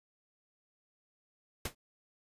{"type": "noise with exponential decay", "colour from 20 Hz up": "pink", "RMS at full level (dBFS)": -31, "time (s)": [1.65, 1.75], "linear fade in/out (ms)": 5, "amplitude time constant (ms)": 20, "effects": ["resampled to 32000 Hz"]}